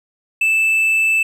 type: tone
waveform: triangle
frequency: 2637 Hz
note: E7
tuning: in tune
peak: -11 dBFS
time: 0.41-1.23 s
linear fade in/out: 5 ms
effects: none